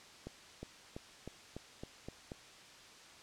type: accelerating click train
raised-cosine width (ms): 2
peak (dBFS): -30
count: 8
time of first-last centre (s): 0.27-2.318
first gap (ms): 360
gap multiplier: 0.93
effects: white hiss -56 dBFS RMS until 3.22 s + low-pass 6000 Hz 12 dB/octave